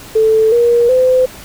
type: tone with pitch steps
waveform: sine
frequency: 440 / 474.3 / 511.3 Hz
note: A4 / A#4 / C5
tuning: 0 / +30 / -40 cents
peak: -7 dBFS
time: 0.15-1.26 s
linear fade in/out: 10 ms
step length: 370 ms
effects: pink hiss -34 dBFS RMS until 1.44 s